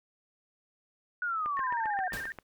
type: exponential sweep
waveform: sine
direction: down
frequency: 1480 to 724 Hz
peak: -29 dBFS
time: 1.22-2.08 s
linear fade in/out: 2 ms
type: click train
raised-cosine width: 0.5 ms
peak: -26 dBFS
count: 8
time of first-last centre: 1.46-2.387 s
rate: 7.55 Hz
type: tone with vibrato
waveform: sine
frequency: 1700 Hz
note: G#6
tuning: 40 cents sharp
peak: -35 dBFS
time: 1.57-2.32 s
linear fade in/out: 0 ms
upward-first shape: square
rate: 15 Hz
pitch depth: 110 cents each way
type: noise with exponential decay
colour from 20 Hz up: pink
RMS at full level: -36 dBFS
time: 2.13-2.43 s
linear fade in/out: 2 ms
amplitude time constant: 64 ms
effects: none